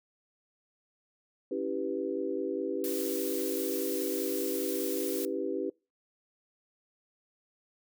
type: chord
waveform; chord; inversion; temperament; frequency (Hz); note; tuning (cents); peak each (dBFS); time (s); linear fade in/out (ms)
sine; C# half-diminished seventh; none; equal with one note detuned; 277.2 / 327 / 392 / 493.9; C#4 / E4 / G4 / B4; 0 / -14 / 0 / 0; -37 / -36 / -34 / -36; 1.51-5.7; 5
type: noise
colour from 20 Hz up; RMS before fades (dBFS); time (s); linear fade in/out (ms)
blue; -38; 2.84-5.25; 0
effects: noise-tail reverb RT60 0.3 s tail -26 dB re dry

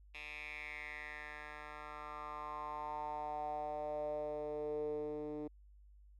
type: tone with band-pass filter sweep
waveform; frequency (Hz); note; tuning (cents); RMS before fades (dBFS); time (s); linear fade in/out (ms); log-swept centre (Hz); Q
10% pulse; 150; D3; +37; -43; 0.14-5.48; 10; 2700 to 350; 5.4
effects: added 50 Hz sine -58 dBFS peak until 6.19 s

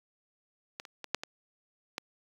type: clicks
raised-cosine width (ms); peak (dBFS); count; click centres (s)
0.2; -21 / -29 / -22 / -10 / -20 / -16; 6; 0.799 / 0.852 / 1.043 / 1.146 / 1.235 / 1.981
effects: high-pass 200 Hz 12 dB/octave + 8-bit

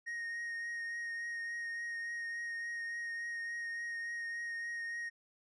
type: tone with vibrato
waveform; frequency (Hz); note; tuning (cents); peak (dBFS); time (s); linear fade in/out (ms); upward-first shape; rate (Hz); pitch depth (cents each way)
triangle; 1864.7; A#6; 0; -36; 0.06-5.1; 20; triangle; 3.5; 17
effects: resampled to 22050 Hz

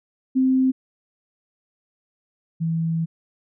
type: tone pair in turn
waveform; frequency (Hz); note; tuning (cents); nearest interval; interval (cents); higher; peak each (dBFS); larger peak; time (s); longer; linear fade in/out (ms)
sine; 260.8 / 163.82; C4 / E3; -5 / -10; minor sixth; 805; first; -15 / -20; first; 0.35-0.72 / 2.6-3.06; second; 20
effects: none

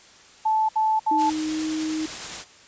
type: tone bursts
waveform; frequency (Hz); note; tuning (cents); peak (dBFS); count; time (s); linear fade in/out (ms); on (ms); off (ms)
sine; 873; A5; -14; -18; 3; 0.45-1.302; 10; 240; 66
type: tone with pitch glide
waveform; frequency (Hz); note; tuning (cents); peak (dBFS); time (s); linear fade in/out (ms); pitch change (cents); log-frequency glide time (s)
sine; 311.1 to 313.4; D#4 to D#4; 0 to +13; -24; 1.11-2.06; 5; +13; 1.49-1.59
type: noise with tremolo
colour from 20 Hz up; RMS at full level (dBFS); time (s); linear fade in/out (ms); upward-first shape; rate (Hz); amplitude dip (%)
white; -32; 1.17-2.45; 50; triangle; 9.6; 25
effects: white hiss -50 dBFS RMS until 2.67 s + resampled to 16000 Hz

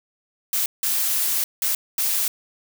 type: noise bursts at uneven times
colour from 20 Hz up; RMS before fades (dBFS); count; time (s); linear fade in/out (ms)
blue; -22; 4; 0.53-0.66 / 0.83-1.44 / 1.62-1.75 / 1.98-2.28; 2
effects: none

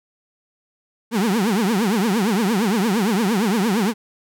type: tone with vibrato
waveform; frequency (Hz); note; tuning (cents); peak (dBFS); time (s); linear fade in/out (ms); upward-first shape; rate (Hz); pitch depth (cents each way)
35% pulse; 209; G#3; +11; -15; 1.11-3.94; 50; triangle; 8.7; 290
effects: none

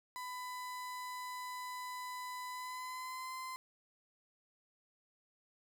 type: tone with pitch glide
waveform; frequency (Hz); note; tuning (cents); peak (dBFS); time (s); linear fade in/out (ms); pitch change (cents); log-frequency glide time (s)
35% pulse; 1000 to 1033.5; B5 to C6; +21 to -22; -40; 0.16-3.56; 0; +57; 2.5-3.34
effects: none

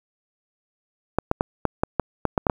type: clicks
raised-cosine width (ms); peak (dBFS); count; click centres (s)
1; -5; 10; 1.186 / 1.314 / 1.409 / 1.653 / 1.835 / 1.997 / 2.253 / 2.378 / 2.468 / 2.498
effects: 7-bit

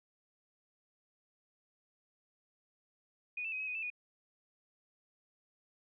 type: tone with pitch steps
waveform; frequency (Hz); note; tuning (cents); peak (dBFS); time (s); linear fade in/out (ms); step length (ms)
sine; 2471 / 2652 / 2520 / 2557 / 2491 / 2640 / 2464; D#7 / E7 / D#7 / D#7 / D#7 / E7 / D#7; -13 / +10 / +21 / +47 / +1 / +2 / -17; -36; 3.37-3.902; 5; 76
effects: none

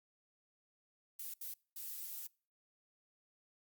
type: noise bursts at uneven times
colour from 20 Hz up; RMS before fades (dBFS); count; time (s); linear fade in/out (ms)
violet; -45; 3; 1.19-1.34 / 1.41-1.54 / 1.76-2.27; 5
effects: noise-tail reverb RT60 0.4 s tail -25 dB re dry + Opus 48 kbps

